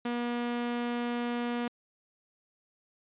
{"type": "tone", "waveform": "sawtooth", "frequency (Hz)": 240, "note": "B3", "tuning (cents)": -49, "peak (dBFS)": -26, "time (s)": [0.05, 1.68], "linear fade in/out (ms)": 5, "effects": ["resampled to 8000 Hz"]}